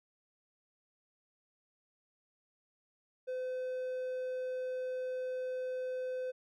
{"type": "tone", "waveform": "triangle", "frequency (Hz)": 510, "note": "C5", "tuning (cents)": -44, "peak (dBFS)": -33, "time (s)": [3.27, 6.32], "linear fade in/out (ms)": 20, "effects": []}